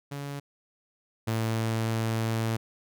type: tone pair in turn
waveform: sawtooth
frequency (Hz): 141.7 / 112.47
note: C#3 / A2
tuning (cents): +38 / +38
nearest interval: major third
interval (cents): 400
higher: first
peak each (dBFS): -30 / -22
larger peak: second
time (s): 0.11-0.4 / 1.27-2.57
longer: second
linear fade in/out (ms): 10
effects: none